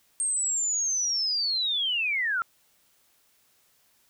sine linear sweep, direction down, 8600 to 1318.5 Hz, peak -24 dBFS, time 0.2-2.42 s, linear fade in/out 0 ms, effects white hiss -65 dBFS RMS until 4.09 s

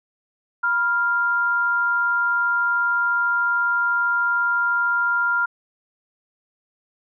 sine tone pair together, 974.4 / 1396.9 Hz, B5 / F6, -24 / 0 cents, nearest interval tritone, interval 624 cents, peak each -26 / -18 dBFS, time 0.63-5.46 s, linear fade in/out 10 ms, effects none

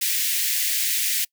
white high-pass noise, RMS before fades -23 dBFS, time 0.01-1.25 s, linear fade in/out 10 ms, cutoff 1800 Hz, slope 48 dB/octave, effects noise-tail reverb RT60 0.1 s tail -25 dB re dry

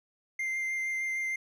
triangle tone with vibrato, 2093 Hz, C7, in tune, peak -28 dBFS, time 0.39-1.36 s, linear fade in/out 5 ms, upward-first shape sine, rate 6.5 Hz, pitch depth 11 cents each way, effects none

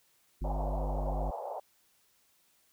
harmonic tone, 50.2 Hz, G1, 42 cents sharp, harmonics 1 / 3 / 5 / 7, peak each -31 / -41 / -45 / -48 dBFS, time 0.41-1.31 s, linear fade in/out 10 ms
white band-pass noise, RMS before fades -39 dBFS, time 0.44-1.6 s, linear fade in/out 5 ms, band 500 to 860 Hz, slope 48 dB/octave
effects white hiss -69 dBFS RMS until 2.72 s

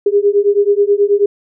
sine beating tone pair, 401.9 / 411.2 Hz, G4 / G#4, +43 / -17 cents, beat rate 9.3 Hz, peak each -12 dBFS, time 0.06-1.26 s, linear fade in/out 5 ms, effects none

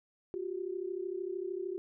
sine tone pair together, 356 / 389.2 Hz, F4 / G4, +33 / -12 cents, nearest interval major second, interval 155 cents, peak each -37 / -38 dBFS, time 0.34-1.78 s, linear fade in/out 0 ms, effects none

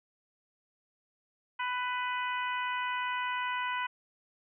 harmonic tone, 497.2 Hz, B4, 12 cents sharp, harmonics 2 / 3 / 4 / 5 / 6, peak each -33 / -37 / -39 / -41 / -43 dBFS, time 1.59-3.87 s, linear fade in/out 10 ms, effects none

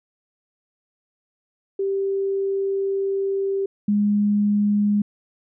sine tone pair in turn, 391.5 / 206.3 Hz, G4 / G#3, -2 / -11 cents, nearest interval major seventh, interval 1109 cents, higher first, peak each -20 / -16 dBFS, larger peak second, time 1.79-3.66 / 3.88-5.02 s, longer first, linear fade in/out 5 ms, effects none

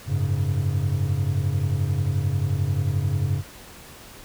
triangle chord, F# suspended second, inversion none, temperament equal, 92.5 / 103.83 / 138.59 Hz, F#2 / G#2 / C#3, 0 / 0 / 0 cents, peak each -23 dBFS, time 0.06-3.43 s, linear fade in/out 50 ms, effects pink hiss -44 dBFS RMS until 4.24 s

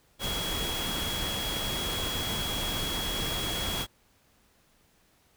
sine tone in noise, 3322 Hz, G#7, in tune, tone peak -33 dBFS, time 0.19-3.87 s, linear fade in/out 50 ms, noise pink, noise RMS -33 dBFS, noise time 0.19-3.87 s, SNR -3 dB, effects pink hiss -65 dBFS RMS until 5.36 s

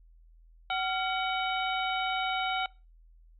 harmonic tone with a mistuned harmonic, 753 Hz, F#5, 30 cents sharp, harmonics 1 / 2 / 3 / 4 / 5, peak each -31 / -34 / -36 / -37 / -38 dBFS, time 0.7-2.66 s, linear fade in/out 2 ms, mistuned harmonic 2, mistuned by -140 cents, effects noise-tail reverb RT60 0.3 s tail -24 dB re dry + added 41 Hz sine -54 dBFS peak until 3.39 s

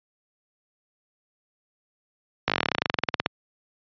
slowing click train, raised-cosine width 0.3 ms, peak -4 dBFS, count 23, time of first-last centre 2.48-3.261 s, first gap 18 ms, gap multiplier 1.06, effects high-pass 100 Hz 12 dB/octave + resampled to 11025 Hz

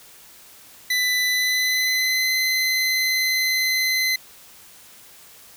25% pulse tone with pitch glide, 1996 to 2045 Hz, B6 to C7, +18 to -40 cents, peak -15 dBFS, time 0.9-4.16 s, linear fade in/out 5 ms, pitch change +42 cents, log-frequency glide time 1.29-2.34 s, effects white hiss -47 dBFS RMS until 5.56 s

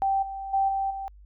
sine tone with level steps, 780 Hz, G5, 9 cents flat, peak -21 / -32 / -20 / -24 / -31 dBFS, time 0.02-1.08 s, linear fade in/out 0 ms, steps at 0.22 / 0.53 / 0.68 / 0.9 s, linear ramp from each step 10 ms, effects added 50 Hz sine -47 dBFS peak until 1.25 s

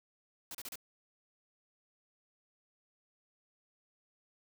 white noise bursts, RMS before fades -44 dBFS, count 4, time 0.51-0.757 s, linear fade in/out 2 ms, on 37 ms, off 33 ms, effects none

